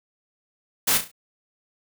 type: noise with echo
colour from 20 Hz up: white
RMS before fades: -20 dBFS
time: 0.87-0.98 s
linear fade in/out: 10 ms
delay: 34 ms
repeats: 4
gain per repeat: -8 dB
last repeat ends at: 1.116 s
effects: none